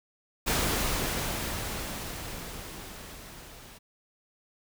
pink noise with level ramp, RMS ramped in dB -26 to -49 dBFS, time 0.46-3.79 s, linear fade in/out 20 ms, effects none

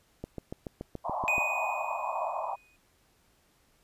click train, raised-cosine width 2 ms, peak -23 dBFS, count 9, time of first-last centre 0.24-1.381 s, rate 7.01 Hz
white band-pass noise, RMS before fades -33 dBFS, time 1.04-2.56 s, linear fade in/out 20 ms, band 600 to 1100 Hz, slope 96 dB/octave
triangle tone with exponential decay, 2489 Hz, D#7, in tune, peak -22 dBFS, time 1.28-2.76 s, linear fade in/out 0 ms, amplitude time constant 320 ms
effects pink hiss -67 dBFS RMS until 3.83 s + resampled to 32000 Hz

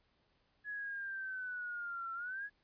sine linear two-way sweep, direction down then up, 1692 to 1343 to 1692 Hz, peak -39 dBFS, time 0.64-2.5 s, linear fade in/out 50 ms, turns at 2.13 s, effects pink hiss -75 dBFS RMS until 2.63 s + resampled to 11025 Hz

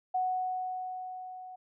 sine tone with level ramp, 740 Hz, F#5, in tune, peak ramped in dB -26 to -43 dBFS, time 0.14-1.56 s, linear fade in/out 10 ms, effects none

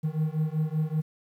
triangle beating tone pair, 153.3 / 158.5 Hz, D#3 / D#3, -25 / +32 cents, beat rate 5.2 Hz, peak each -26 dBFS, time 0.03-1.02 s, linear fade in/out 20 ms, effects 10-bit

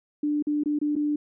sine tone with dropouts, 296.1 Hz, D4, 14 cents sharp, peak -22 dBFS, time 0.23-1.16 s, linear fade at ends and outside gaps 5 ms, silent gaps 0.425-0.469 / 0.636-0.658 / 0.789-0.814 / 0.955-0.962 s, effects none

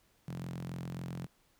sawtooth tone with high-pass filter, 43.65 Hz, F1, in tune, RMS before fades -41 dBFS, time 0.27-1.27 s, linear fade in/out 20 ms, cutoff 150 Hz, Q 7.2, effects pink hiss -70 dBFS RMS until 1.59 s

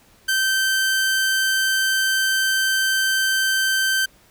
sawtooth tone, 1552 Hz, G6, 18 cents flat, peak -14 dBFS, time 0.28-4.06 s, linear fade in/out 10 ms, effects pink hiss -54 dBFS RMS until 4.3 s

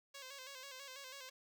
5% pulse tone with vibrato, 536 Hz, C5, 42 cents sharp, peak -38 dBFS, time 0.14-1.3 s, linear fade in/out 10 ms, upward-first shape square, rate 6.1 Hz, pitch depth 63 cents each way, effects none

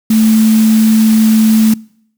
sine tone in noise, 220 Hz, A3, in tune, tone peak -6 dBFS, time 0.1-1.74 s, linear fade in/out 5 ms, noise white, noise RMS -23 dBFS, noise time 0.1-1.74 s, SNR +14 dB, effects noise-tail reverb RT60 0.7 s tail -25 dB re dry

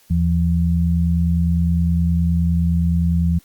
sine tone pair together, 80.23 / 170 Hz, E2 / F3, -46 / -46 cents, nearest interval octave + minor second, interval 1300 cents, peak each -17 dBFS, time 0.1-3.39 s, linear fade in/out 10 ms, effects white hiss -54 dBFS RMS until 3.44 s + Opus 48 kbps

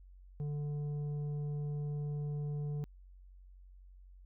sine tone with tanh clipping, 146.83 Hz, D3, in tune, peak -36 dBFS, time 0.4-2.84 s, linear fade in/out 0 ms, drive 7 dB, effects added 46 Hz sine -53 dBFS peak until 4.25 s

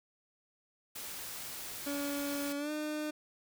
white noise, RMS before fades -43 dBFS, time 0.95-2.53 s, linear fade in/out 10 ms
30% pulse tone with pitch glide, 284.6 to 303.3 Hz, C#4 to D#4, +46 to -44 cents, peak -32 dBFS, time 1.86-3.11 s, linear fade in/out 10 ms, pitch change +110 cents, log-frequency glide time 2.57-2.71 s
effects none

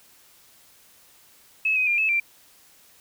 sine tone with pitch steps, 2587 / 2516 / 2398 / 2598 / 2360 Hz, E7 / D#7 / D7 / E7 / D7, -33 / +19 / +36 / -26 / +8 cents, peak -19 dBFS, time 1.65-2.2 s, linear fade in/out 5 ms, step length 110 ms, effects white hiss -55 dBFS RMS until 3 s

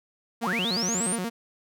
sawtooth tone with vibrato, 205.4 Hz, G#3, 19 cents flat, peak -24 dBFS, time 0.41-1.3 s, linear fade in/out 20 ms, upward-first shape square, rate 8.4 Hz, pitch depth 210 cents each way
sine linear sweep, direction up, 634 to 9510 Hz, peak -26 dBFS, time 0.43-1.16 s, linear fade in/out 10 ms
effects none

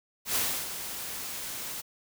white noise with ADSR envelope, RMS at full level -27 dBFS, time 0.25-1.82 s, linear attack 99 ms, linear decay 310 ms, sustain -10 dB, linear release 20 ms, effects none

